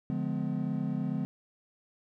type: chord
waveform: triangle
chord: D diminished seventh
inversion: none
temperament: just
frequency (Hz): 146.83 / 176.2 / 211.4 / 253.7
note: D3 / F3 / Ab3 / Cb4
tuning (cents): 0 / +16 / +31 / +47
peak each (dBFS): -33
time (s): 0.1-1.25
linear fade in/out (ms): 0
effects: none